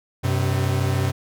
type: tone pair together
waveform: 45% pulse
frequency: 95.1 / 129.24 Hz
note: F#2 / C3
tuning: +48 / -21 cents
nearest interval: perfect fourth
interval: 531 cents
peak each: -22 dBFS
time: 0.23-1.12 s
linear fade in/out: 20 ms
effects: none